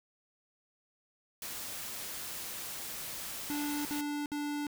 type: noise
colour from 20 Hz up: white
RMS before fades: -41 dBFS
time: 1.42-4.01 s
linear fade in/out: 2 ms
type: tone bursts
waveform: square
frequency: 292.7 Hz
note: D4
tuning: 6 cents flat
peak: -34 dBFS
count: 3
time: 3.5-4.668 s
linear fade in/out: 0 ms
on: 350 ms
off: 59 ms
effects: none